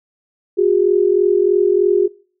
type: tone pair together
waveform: sine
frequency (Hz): 362.7 / 405.9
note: F#4 / G#4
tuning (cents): -34 / -40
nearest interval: major second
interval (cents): 194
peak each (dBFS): -14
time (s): 0.57-2.08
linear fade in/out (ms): 20
effects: noise-tail reverb RT60 0.5 s tail -26 dB re dry